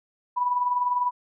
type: tone with tremolo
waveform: sine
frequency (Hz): 984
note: B5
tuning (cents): -7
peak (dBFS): -19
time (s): 0.36-1.11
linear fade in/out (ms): 20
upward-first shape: sine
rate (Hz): 20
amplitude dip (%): 55
effects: none